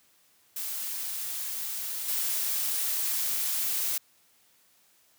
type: noise with level steps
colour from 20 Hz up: blue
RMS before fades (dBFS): -34 / -29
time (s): 0.56-3.98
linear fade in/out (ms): 5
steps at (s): 2.08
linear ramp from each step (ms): 5
effects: white hiss -64 dBFS RMS until 5.18 s + high-pass 80 Hz 12 dB/octave